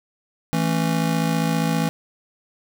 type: chord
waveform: square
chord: A major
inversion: second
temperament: just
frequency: 165 / 220 / 275 Hz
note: E3 / A3 / C#4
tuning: +2 / 0 / -14 cents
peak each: -22 / -26 / -27 dBFS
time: 0.53-1.89 s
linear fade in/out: 0 ms
effects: none